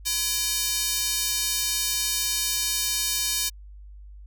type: tone with high-pass filter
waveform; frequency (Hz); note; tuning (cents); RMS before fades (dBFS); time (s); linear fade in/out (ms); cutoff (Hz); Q
square; 337.9; E4; +43; -26; 0.05-3.5; 20; 4700; 1
effects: added 50 Hz sine -41 dBFS peak until 4.26 s

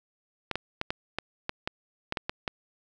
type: clicks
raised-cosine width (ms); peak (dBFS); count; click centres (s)
0.3; -13; 11; 0.513 / 0.556 / 0.814 / 0.905 / 1.186 / 1.494 / 1.675 / 2.124 / 2.172 / 2.295 / 2.478
effects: none

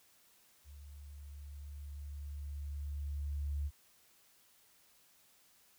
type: tone with level ramp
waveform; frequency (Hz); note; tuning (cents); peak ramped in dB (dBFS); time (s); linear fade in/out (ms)
sine; 72; D2; -34; -50 to -33; 0.64-3.71; 50
effects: white hiss -67 dBFS RMS until 5.78 s

